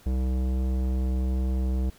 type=tone with tanh clipping; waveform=sine; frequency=64.2 Hz; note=C2; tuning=32 cents flat; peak=-25 dBFS; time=0.06-1.9 s; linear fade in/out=5 ms; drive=16 dB; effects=pink hiss -55 dBFS RMS until 1.98 s